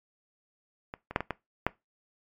clicks, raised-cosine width 0.5 ms, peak -22 / -23 / -9 / -16 / -15 / -9 dBFS, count 6, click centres 0.939 / 1.11 / 1.161 / 1.206 / 1.307 / 1.666 s, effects noise-tail reverb RT60 0.2 s tail -20 dB re dry + MP3 96 kbps

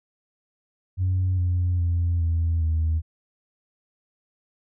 sine tone with pitch steps, 92.5 / 89.19 / 86.01 / 82.93 / 79.97 Hz, F#2 / F2 / F2 / E2 / D#2, 0 / +37 / -26 / +11 / +48 cents, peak -18 dBFS, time 0.97-3.02 s, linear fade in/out 50 ms, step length 410 ms, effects tanh soft clip ceiling -17 dBFS

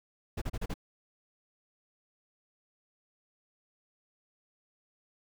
brown noise bursts, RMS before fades -33 dBFS, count 5, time 0.37-0.741 s, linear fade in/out 10 ms, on 47 ms, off 34 ms, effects none

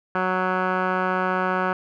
10% pulse tone with low-pass filter, 185 Hz, F#3, in tune, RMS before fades -23 dBFS, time 0.15-1.73 s, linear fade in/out 2 ms, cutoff 1600 Hz, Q 5.4, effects none

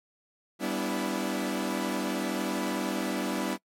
sawtooth chord, E minor seventh, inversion first, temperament equal with one note detuned, 196 / 246.9 / 289.1 / 329.6 Hz, G3 / B3 / D4 / E4, 0 / 0 / -27 / 0 cents, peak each -30 dBFS, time 0.59-3.58 s, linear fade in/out 50 ms, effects noise-tail reverb RT60 0.1 s tail -24 dB re dry + MP3 64 kbps

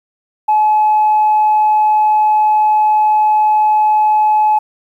sine tone, 854 Hz, G#5, 48 cents sharp, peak -7 dBFS, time 0.48-4.59 s, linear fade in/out 10 ms, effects tanh soft clip ceiling -5 dBFS + 8-bit

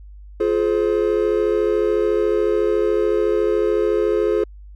triangle chord, F minor, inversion none, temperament equal with one note detuned, 349.2 / 423.1 / 523.3 Hz, F4 / Ab4 / C5, 0 / +32 / 0 cents, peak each -19 / -16 / -22 dBFS, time 0.4-4.44 s, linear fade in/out 5 ms, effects added 50 Hz sine -37 dBFS peak until 4.75 s

